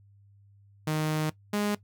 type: tone pair in turn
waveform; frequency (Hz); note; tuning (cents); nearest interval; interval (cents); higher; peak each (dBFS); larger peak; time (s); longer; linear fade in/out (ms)
sawtooth; 154.9 / 206.8; D#3 / G#3; -7 / -7; perfect fourth; 500; second; -22; neither; 0.87-1.3 / 1.53-1.75; first; 5
effects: noise-tail reverb RT60 0.1 s tail -18 dB re dry + added 100 Hz sine -55 dBFS peak until 1.83 s